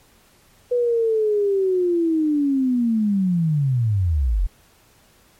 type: linear sweep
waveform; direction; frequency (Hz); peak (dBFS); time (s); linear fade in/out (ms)
sine; down; 493.9 to 38.66; -16; 0.71-4.47; 10
effects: pink hiss -55 dBFS RMS until 5.39 s + MP3 64 kbps